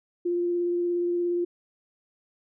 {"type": "tone with vibrato", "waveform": "sine", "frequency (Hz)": 349.2, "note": "F4", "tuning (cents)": 0, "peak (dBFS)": -23, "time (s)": [0.25, 1.45], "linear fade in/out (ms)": 10, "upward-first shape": "sine", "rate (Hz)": 17, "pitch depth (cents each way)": 11, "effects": []}